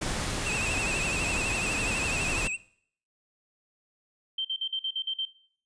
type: noise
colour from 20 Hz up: pink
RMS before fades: -31 dBFS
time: 0.01-2.48 s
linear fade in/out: 10 ms
type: tone with vibrato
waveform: square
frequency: 2606 Hz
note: E7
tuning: 20 cents flat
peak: -30 dBFS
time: 0.45-2.57 s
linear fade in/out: 20 ms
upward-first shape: triangle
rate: 12 Hz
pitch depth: 98 cents each way
type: tone bursts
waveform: sine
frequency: 3129 Hz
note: G7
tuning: 4 cents flat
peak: -27 dBFS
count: 8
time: 4.38-5.253 s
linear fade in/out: 5 ms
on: 68 ms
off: 47 ms
effects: noise-tail reverb RT60 0.6 s tail -20 dB re dry + resampled to 22050 Hz